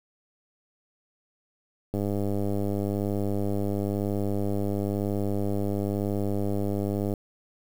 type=click train; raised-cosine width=2 ms; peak=-16 dBFS; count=526; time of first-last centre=1.94-7.138 s; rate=101 Hz; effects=7-bit